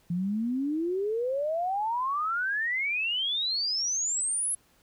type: exponential sweep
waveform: sine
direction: up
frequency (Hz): 168.2 to 10970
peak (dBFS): -26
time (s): 0.1-4.55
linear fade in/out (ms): 5
effects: pink hiss -64 dBFS RMS until 4.82 s